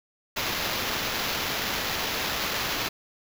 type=noise with sample-and-hold; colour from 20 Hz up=white; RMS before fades=-29 dBFS; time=0.36-2.89 s; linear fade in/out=10 ms; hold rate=8820 Hz; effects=none